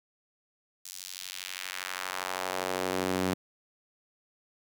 sawtooth tone with high-pass filter sweep, 92.5 Hz, F#2, in tune, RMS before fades -34 dBFS, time 0.85-3.34 s, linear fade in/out 5 ms, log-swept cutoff 6200 to 210 Hz, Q 1.1, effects none

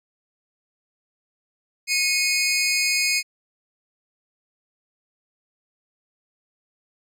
20% pulse tone pair together, 2178 / 2489 Hz, C#7 / D#7, -31 / 0 cents, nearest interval major second, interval 231 cents, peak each -17 dBFS, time 1.87-3.23 s, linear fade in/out 50 ms, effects resampled to 32000 Hz

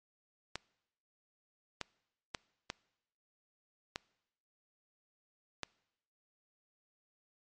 clicks, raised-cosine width 0.2 ms, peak -19 dBFS, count 6, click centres 0.556 / 1.813 / 2.348 / 2.701 / 3.959 / 5.633 s, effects noise-tail reverb RT60 0.9 s tail -24 dB re dry + MP3 48 kbps

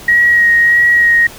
sine tone with vibrato, 1893 Hz, A#6, 26 cents sharp, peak -6 dBFS, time 0.08-1.27 s, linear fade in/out 5 ms, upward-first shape sine, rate 1.6 Hz, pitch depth 18 cents each way, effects pink hiss -33 dBFS RMS until 1.38 s

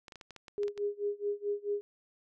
clicks, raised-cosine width 0.2 ms, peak -30 dBFS, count 10, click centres 0.082 / 0.122 / 0.157 / 0.212 / 0.307 / 0.363 / 0.482 / 0.633 / 0.681 / 0.777 s
sine tone with tremolo, 409.6 Hz, G#4, 24 cents flat, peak -28 dBFS, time 0.58-1.81 s, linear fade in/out 0 ms, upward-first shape sine, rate 4.6 Hz, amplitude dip 95%
effects none

